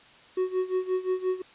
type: tone with tremolo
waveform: triangle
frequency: 370.6 Hz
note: F#4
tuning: 3 cents sharp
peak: -20 dBFS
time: 0.37-1.42 s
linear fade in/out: 5 ms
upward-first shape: sine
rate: 5.7 Hz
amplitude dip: 85%
effects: white hiss -53 dBFS RMS until 1.54 s + resampled to 8000 Hz